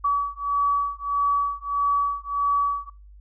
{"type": "beating tone pair", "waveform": "sine", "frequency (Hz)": [1140, 1141.6], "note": ["C#6", "D6"], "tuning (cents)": [48, -49], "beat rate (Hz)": 1.6, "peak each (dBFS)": -24, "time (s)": [0.04, 2.9], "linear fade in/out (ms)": 10, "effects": ["noise-tail reverb RT60 0.4 s tail -26 dB re dry", "added 50 Hz sine -44 dBFS peak until 3.2 s"]}